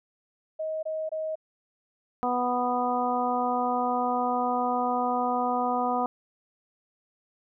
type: tone bursts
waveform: sine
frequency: 630 Hz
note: D#5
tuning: 21 cents sharp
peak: -28 dBFS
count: 3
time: 0.59-1.356 s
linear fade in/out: 10 ms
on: 240 ms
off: 23 ms
type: harmonic tone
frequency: 246.9 Hz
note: B3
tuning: in tune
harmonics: 1 / 2 / 3 / 4 / 5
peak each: -31 / -32 / -27 / -31 / -32 dBFS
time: 2.23-6.06 s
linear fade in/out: 0 ms
effects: none